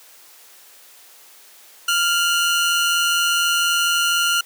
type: tone pair together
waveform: 25% pulse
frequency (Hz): 1396.9 / 2958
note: F6 / F#7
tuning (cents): 0 / -1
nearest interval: octave + minor second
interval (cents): 1299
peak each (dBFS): -14 / -19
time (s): 1.88-4.41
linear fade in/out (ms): 5
effects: white hiss -47 dBFS RMS until 4.45 s + high-pass 400 Hz 12 dB/octave